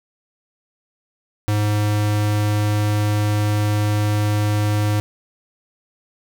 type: tone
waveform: square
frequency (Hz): 104.8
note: G#2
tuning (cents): +16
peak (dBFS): -17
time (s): 1.48-5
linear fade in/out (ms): 0
effects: none